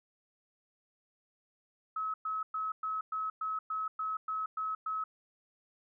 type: tone bursts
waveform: sine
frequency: 1286 Hz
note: E6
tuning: 43 cents flat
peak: -32 dBFS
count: 11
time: 1.96-5.04 s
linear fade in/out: 5 ms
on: 180 ms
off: 110 ms
effects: none